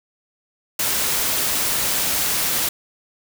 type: noise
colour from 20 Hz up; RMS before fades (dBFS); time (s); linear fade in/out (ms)
white; -21; 0.79-2.69; 5
effects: none